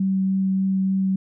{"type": "tone with vibrato", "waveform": "sine", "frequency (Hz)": 191.3, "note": "G3", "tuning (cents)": -42, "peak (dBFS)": -18, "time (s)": [0, 1.16], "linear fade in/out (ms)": 5, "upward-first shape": "triangle", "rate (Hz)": 3.4, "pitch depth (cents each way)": 8, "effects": []}